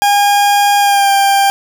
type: tone with pitch glide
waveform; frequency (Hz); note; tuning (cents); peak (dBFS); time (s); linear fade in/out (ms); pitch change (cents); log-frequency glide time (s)
40% pulse; 813 to 792.6; G#5 to G5; -37 to +19; -7; 0.02-1.5; 0; -44; 0.78-1.11
effects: none